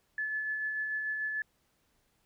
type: tone with tremolo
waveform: sine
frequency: 1727 Hz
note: A6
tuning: 33 cents flat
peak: -30 dBFS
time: 0.18-1.42 s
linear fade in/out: 2 ms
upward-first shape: sine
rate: 6.8 Hz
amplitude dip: 30%
effects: pink hiss -73 dBFS RMS until 2.25 s